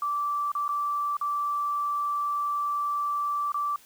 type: tone with dropouts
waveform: sine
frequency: 1165 Hz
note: D6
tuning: 14 cents flat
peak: -25 dBFS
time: 0.02-3.76 s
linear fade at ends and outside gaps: 2 ms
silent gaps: 0.518-0.551 / 0.68-0.69 / 1.169-1.212 / 3.52-3.543 s
effects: white hiss -55 dBFS RMS until 3.85 s